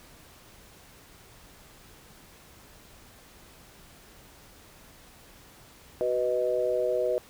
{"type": "chord", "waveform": "sine", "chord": "B major", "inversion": "second", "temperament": "equal with one note detuned", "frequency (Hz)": [374.9, 493.9, 622.3], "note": ["F#4", "B4", "D#5"], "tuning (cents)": [23, 0, 0], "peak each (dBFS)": [-31, -27, -28], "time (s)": [6.01, 7.18], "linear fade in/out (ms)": 0, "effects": ["pink hiss -53 dBFS RMS until 7.29 s"]}